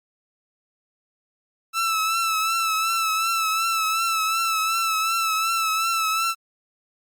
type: tone with vibrato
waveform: sawtooth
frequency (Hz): 1318.5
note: E6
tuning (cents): 0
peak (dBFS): -17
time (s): 1.73-6.35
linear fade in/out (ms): 50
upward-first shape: triangle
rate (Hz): 2.7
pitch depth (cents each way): 48
effects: Opus 48 kbps